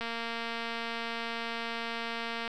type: click train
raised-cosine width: 0.3 ms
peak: -20 dBFS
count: 571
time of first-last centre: 0.01-2.478 s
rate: 231 Hz
effects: none